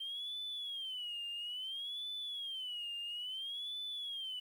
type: tone with vibrato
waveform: sine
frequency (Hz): 3136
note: G7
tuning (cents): 0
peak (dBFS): -38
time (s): 0-4.4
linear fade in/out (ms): 10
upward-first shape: sine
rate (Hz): 0.59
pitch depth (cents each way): 190
effects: tanh soft clip ceiling -36 dBFS + 11-bit